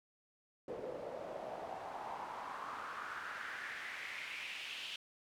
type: noise with band-pass filter sweep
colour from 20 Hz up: pink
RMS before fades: -45 dBFS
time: 0.68-4.96 s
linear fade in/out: 2 ms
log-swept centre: 460 to 3100 Hz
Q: 3.8
effects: none